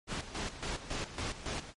pink noise with tremolo, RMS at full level -36 dBFS, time 0.07-1.74 s, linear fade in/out 50 ms, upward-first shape square, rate 3.6 Hz, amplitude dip 70%, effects low-pass 7000 Hz 12 dB/octave + MP3 48 kbps

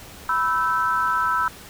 sine chord, E minor, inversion second, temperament equal with one note detuned, 987.8 / 1318.5 / 1535.7 Hz, B5 / E6 / G6, 0 / 0 / -36 cents, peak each -24 / -21 / -26 dBFS, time 0.29-1.48 s, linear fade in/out 2 ms, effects pink hiss -42 dBFS RMS until 1.69 s

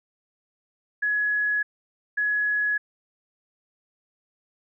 sine tone pair in turn, 1685 / 1685 Hz, G#6 / G#6, +25 / +25 cents, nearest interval unison, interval 0 cents, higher neither, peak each -21 dBFS, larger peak neither, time 1.02-1.63 / 2.17-2.78 s, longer neither, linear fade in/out 10 ms, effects none

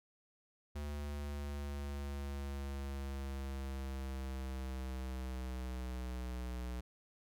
square exponential sweep, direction down, 73.42 to 61.2 Hz, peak -40 dBFS, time 0.75-6.81 s, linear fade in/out 10 ms, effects none

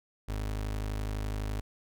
30% pulse tone, 51.91 Hz, G#1, in tune, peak -29 dBFS, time 0.28-1.61 s, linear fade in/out 10 ms, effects none

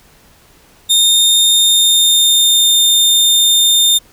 sawtooth tone with pitch glide, 3653 to 3626 Hz, A#7 to A#7, -36 to -49 cents, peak -5 dBFS, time 0.89-3.99 s, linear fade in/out 20 ms, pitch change -13 cents, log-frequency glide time 1.5-2.76 s, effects pink hiss -47 dBFS RMS until 4.12 s

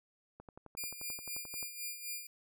click train, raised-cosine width 1 ms, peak -36 dBFS, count 15, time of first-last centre 0.4-1.628 s, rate 11.4 Hz
5% pulse tone with tremolo, 2400 Hz, D7, 37 cents sharp, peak -28 dBFS, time 0.77-2.27 s, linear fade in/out 5 ms, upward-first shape sine, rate 3.9 Hz, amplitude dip 65%
effects none

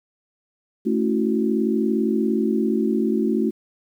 sine chord, F# minor seventh, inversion first, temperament equal, 220 / 277.2 / 329.6 / 370 Hz, A3 / C#4 / E4 / F#4, 0 / 0 / 0 / 0 cents, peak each -21 / -26 / -25 / -24 dBFS, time 0.85-3.51 s, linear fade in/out 20 ms, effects 9-bit

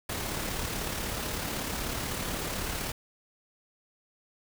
pink noise with amplitude modulation, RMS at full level -32 dBFS, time 0.09-2.92 s, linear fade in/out 5 ms, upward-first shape sine, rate 36.1 Hz, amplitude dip 35%, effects none

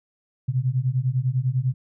sine beating tone pair, 123.47 / 133.47 Hz, B2 / C3, 0 / +35 cents, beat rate 10 Hz, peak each -23 dBFS, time 0.48-1.74 s, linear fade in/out 10 ms, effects none

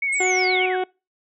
sine tone with vibrato, 2200 Hz, C#7, 14 cents flat, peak -20 dBFS, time 0.02-0.66 s, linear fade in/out 5 ms, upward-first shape sine, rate 8.5 Hz, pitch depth 37 cents each way
sine linear sweep, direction down, 8372 to 1396.9 Hz, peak -27 dBFS, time 0.12-0.77 s, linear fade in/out 10 ms
harmonic tone, 369.5 Hz, F#4, 2 cents flat, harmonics 1 / 2 / 3 / 4 / 5 / 6 / 7 / 8 / 9 / 10, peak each -22 / -24 / -39 / -35 / -44 / -36 / -46 / -43 / -43 / -50 dBFS, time 0.2-0.84 s, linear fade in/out 5 ms
effects noise-tail reverb RT60 0.3 s tail -26 dB re dry

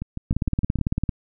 two click trains, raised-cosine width 5 ms, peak -16 / -9 dBFS, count 6 / 15, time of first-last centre 0.02-0.788 / 0.31-1.092 s, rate 6.51 / 17.9 Hz, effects none

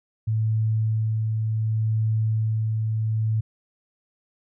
sine tone with tremolo, 110 Hz, A2, in tune, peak -19 dBFS, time 0.27-3.41 s, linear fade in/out 10 ms, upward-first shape sine, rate 0.68 Hz, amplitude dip 25%, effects none

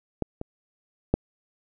clicks, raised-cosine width 2 ms, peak -12 / -19 / -6 dBFS, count 3, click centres 0.223 / 0.414 / 1.14 s, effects none

